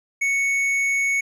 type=tone with tanh clipping; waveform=triangle; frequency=2217 Hz; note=C#7; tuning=in tune; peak=-20 dBFS; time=0.21-1.21 s; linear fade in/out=10 ms; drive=12 dB; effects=none